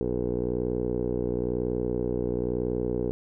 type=tone with low-pass filter; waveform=10% pulse; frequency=61 Hz; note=B1; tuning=21 cents flat; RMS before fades=-28 dBFS; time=0.01-3.11 s; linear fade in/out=0 ms; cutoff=460 Hz; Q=6.1; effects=none